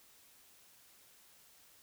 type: silence
effects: white hiss -63 dBFS RMS until 1.82 s